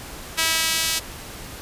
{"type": "tone with high-pass filter sweep", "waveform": "sawtooth", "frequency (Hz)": 324.1, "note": "E4", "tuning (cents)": -29, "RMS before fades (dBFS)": -22, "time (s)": [0.37, 1], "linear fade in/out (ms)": 20, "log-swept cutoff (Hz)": [2000, 3600], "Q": 0.74, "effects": ["pink hiss -37 dBFS RMS until 1.61 s", "resampled to 32000 Hz"]}